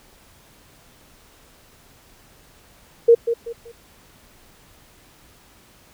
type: tone with echo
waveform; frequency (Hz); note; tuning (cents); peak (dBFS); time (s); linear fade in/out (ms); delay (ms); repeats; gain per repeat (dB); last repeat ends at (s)
sine; 466.2; A#4; 0; -7; 3.08-3.15; 10; 190; 3; -10; 3.72
effects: pink hiss -52 dBFS RMS until 5.93 s